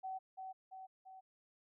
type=tone with echo; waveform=sine; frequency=758 Hz; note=F#5; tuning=42 cents sharp; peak=-40 dBFS; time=0.03-0.19 s; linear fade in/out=20 ms; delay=340 ms; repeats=3; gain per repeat=-4 dB; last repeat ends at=1.21 s; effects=none